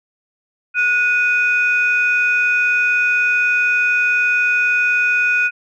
sine tone pair together, 1456.6 / 2489 Hz, F#6 / D#7, -28 / 0 cents, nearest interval major sixth, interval 928 cents, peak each -15 dBFS, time 0.74-5.51 s, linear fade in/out 50 ms, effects tanh soft clip ceiling -6 dBFS

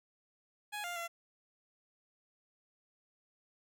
15% pulse tone with pitch steps, 834 / 700 / 681 Hz, G#5 / F5 / F5, +7 / +4 / -44 cents, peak -32 dBFS, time 0.72-1.08 s, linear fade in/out 20 ms, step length 120 ms, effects none

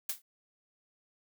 blue noise with exponential decay, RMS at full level -29 dBFS, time 0.09-0.22 s, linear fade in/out 5 ms, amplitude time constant 27 ms, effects none

